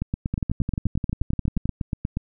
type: two click trains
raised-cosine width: 5 ms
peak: -12 / -12 dBFS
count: 19 / 16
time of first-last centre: 0.02-2.171 / 0.34-1.656 s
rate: 8.37 / 11.4 Hz
effects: none